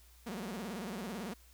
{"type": "tone with vibrato", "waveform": "sawtooth", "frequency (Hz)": 207.7, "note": "G#3", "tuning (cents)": 0, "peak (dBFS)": -35, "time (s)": [0.26, 1.34], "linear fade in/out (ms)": 10, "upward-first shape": "sine", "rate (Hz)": 18, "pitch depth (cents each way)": 270, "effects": ["added 60 Hz sine -59 dBFS peak until 1.53 s", "white hiss -64 dBFS RMS until 1.53 s"]}